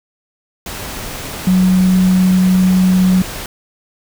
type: tone in noise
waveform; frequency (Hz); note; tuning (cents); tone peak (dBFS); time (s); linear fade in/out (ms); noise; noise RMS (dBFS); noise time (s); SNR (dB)
sine; 185; F#3; 0; -8; 1.47-3.22; 2; pink; -26; 0.66-3.46; +15
effects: none